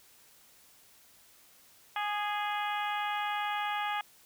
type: harmonic tone with a mistuned harmonic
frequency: 415.3 Hz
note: G#4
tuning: in tune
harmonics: 2 / 3 / 4 / 5 / 6 / 7 / 8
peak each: -33 / -37 / -39 / -41 / -43 / -44 / -45 dBFS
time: 1.96-4.01 s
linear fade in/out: 2 ms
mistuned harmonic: 3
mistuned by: -19 cents
effects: white hiss -60 dBFS RMS until 4.25 s